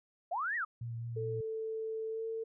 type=linear two-way sweep; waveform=sine; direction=up then down; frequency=622.3 to 1957 to 1171 Hz; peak=-32 dBFS; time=0.31-0.65 s; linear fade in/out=10 ms; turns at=0.56 s
type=tone with vibrato; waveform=sine; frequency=116.54 Hz; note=A#2; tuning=in tune; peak=-37 dBFS; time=0.81-1.41 s; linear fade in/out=5 ms; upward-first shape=triangle; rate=4.8 Hz; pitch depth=22 cents each way
type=tone with pitch glide; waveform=sine; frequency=442.6 to 449 Hz; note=A4 to A4; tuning=+10 to +35 cents; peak=-35 dBFS; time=1.16-2.44 s; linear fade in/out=10 ms; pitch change=+25 cents; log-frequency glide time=2.1-2.23 s
effects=none